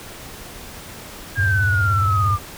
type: exponential sweep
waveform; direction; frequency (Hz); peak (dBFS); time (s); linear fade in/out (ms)
sine; down; 1634 to 1181; -18; 1.35-2.39; 50
type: tone with vibrato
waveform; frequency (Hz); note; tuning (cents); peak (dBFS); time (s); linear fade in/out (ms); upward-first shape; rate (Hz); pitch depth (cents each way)
sine; 98; G2; 0; -17; 1.37-2.37; 20; square; 17; 160
effects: pink hiss -37 dBFS RMS until 2.57 s